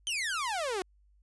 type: exponential sweep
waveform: sawtooth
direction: down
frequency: 3167 to 353.5 Hz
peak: -27 dBFS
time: 0.07-0.82 s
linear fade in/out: 0 ms
effects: added 50 Hz sine -61 dBFS peak until 1.22 s + resampled to 24000 Hz